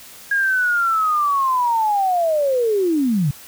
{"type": "linear sweep", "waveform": "sine", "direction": "down", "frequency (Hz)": [1642, 130], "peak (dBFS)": -15, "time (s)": [0.31, 3.31], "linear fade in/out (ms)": 5, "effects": ["white hiss -41 dBFS RMS until 3.47 s"]}